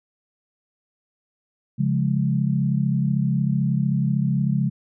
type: chord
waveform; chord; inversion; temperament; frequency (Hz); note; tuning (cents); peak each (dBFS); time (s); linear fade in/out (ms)
sine; Db major; none; equal; 138.59 / 174.61 / 207.7; Db3 / F3 / Ab3; 0 / 0 / 0; -21 / -24 / -24; 1.78-4.7; 20
effects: none